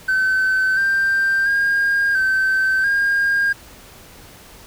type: tone with pitch steps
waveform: triangle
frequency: 1529 / 1575 / 1616 / 1544 / 1615 Hz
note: G6 / G6 / G#6 / G6 / G#6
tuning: -44 / +8 / -48 / -27 / -49 cents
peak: -12 dBFS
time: 0.08-3.53 s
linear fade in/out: 10 ms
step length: 690 ms
effects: tanh soft clip ceiling -10 dBFS + pink hiss -43 dBFS RMS until 4.66 s